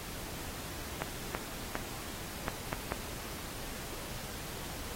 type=clicks; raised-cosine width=0.5 ms; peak=-17 dBFS; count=6; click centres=1.02 / 1.349 / 1.754 / 2.482 / 2.729 / 2.921 s; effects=pink hiss -43 dBFS RMS until 4.95 s + AAC 48 kbps